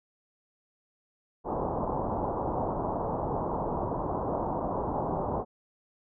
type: low-pass noise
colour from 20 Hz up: white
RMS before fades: -31 dBFS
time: 1.44-5.45 s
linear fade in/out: 50 ms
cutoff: 1000 Hz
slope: 48 dB/octave
effects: none